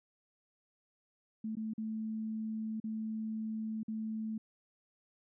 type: tone with dropouts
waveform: sine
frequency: 219.3 Hz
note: A3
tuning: 6 cents flat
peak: -35 dBFS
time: 1.44-4.38 s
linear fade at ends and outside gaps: 5 ms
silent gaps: 1.554-1.568 / 1.736-1.779 / 2.801-2.84 / 3.832-3.881 s
effects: none